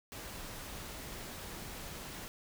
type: noise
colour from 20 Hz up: pink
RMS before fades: -45 dBFS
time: 0.12-2.28 s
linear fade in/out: 0 ms
effects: none